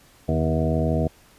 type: harmonic tone with a mistuned harmonic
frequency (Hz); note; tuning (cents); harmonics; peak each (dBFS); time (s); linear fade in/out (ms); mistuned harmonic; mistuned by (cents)
80; D#2; +49; 1 / 2 / 3 / 4 / 5 / 6 / 7 / 8 / 9; -25 / -24 / -27 / -30 / -34 / -29 / -39 / -28 / -35; 0.28-1.08; 10; 2; -70
effects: pink hiss -54 dBFS RMS until 1.38 s + resampled to 32000 Hz